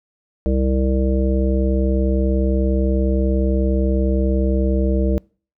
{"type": "harmonic tone", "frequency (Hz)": 65.5, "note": "C2", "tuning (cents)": 2, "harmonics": [1, 3, 5, 7, 9], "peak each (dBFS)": [-17, -22, -24, -25, -27], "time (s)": [0.46, 5.18], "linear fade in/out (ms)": 0, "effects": ["noise-tail reverb RT60 0.4 s tail -26 dB re dry"]}